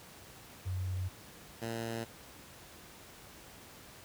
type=tone pair in turn; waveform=sine / 10% pulse; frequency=92.5 / 114.69 Hz; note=F#2 / A#2; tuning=0 / -28 cents; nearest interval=major third; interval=372 cents; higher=second; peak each=-32 / -28 dBFS; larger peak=second; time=0.65-1.09 / 1.61-2.05 s; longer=neither; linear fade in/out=20 ms; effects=pink hiss -53 dBFS RMS until 4.04 s + high-pass 60 Hz 12 dB/octave